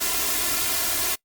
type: noise with comb filter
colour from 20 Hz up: white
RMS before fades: -24 dBFS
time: 0-1.16 s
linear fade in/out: 20 ms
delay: 2.9 ms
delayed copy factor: +0.8
effects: noise-tail reverb RT60 0.1 s tail -23 dB re dry + Opus 48 kbps